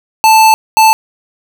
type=tone bursts at uneven times; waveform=square; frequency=880 Hz; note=A5; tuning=in tune; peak=-4 dBFS; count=2; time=0.24-0.54 / 0.77-0.93 s; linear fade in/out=0 ms; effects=7-bit